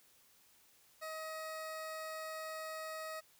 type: tone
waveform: 20% pulse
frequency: 633 Hz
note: D#5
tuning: 30 cents sharp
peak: -37 dBFS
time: 1.01-3.21 s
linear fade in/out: 20 ms
effects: white hiss -67 dBFS RMS until 3.39 s